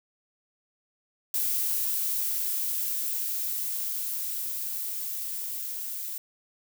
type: noise with level ramp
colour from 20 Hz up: violet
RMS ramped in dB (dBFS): -27 to -35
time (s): 1.34-6.18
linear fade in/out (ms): 2
effects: none